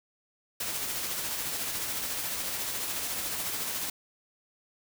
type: noise with tremolo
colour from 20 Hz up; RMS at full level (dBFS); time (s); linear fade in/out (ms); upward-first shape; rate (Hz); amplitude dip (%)
white; -32; 0.6-3.9; 5; sine; 14; 30
effects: none